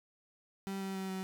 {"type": "tone with pitch steps", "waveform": "35% pulse", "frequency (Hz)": [194.6, 192.7, 190.82, 188.95], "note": ["G3", "G3", "G3", "F#3"], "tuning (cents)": [-12, -29, -46, 37], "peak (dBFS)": -35, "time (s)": [0.67, 1.23], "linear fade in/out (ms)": 0, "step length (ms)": 140, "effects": []}